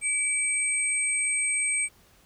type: tone pair together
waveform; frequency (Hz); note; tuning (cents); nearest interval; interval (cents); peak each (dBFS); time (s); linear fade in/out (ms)
sine; 2300 / 8383; D7 / C9; -37 / +2; octave + minor seventh; 2239; -28 / -25; 0.01-1.89; 50
effects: pink hiss -59 dBFS RMS until 2.25 s